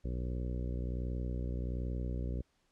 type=harmonic tone; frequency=61.3 Hz; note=B1; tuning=12 cents flat; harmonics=1 / 2 / 3 / 4 / 5 / 6 / 7 / 8 / 9; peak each=-35 / -41 / -45 / -47 / -49 / -51 / -52 / -53 / -54 dBFS; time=0.04-2.42 s; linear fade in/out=10 ms; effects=pink hiss -75 dBFS RMS until 2.71 s + low-pass 8000 Hz 12 dB/octave